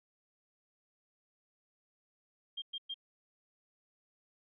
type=tone bursts; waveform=sine; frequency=3201 Hz; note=G7; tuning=36 cents sharp; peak=-37 dBFS; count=3; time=2.57-2.943 s; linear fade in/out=10 ms; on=51 ms; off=110 ms; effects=none